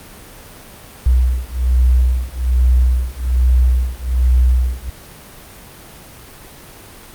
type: beating tone pair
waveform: sine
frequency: 61.8 / 63 Hz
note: B1 / B1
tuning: +2 / +35 cents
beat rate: 1.2 Hz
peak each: -14 dBFS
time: 1.06-4.9 s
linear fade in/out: 5 ms
effects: pink hiss -38 dBFS RMS until 7.14 s + Opus 32 kbps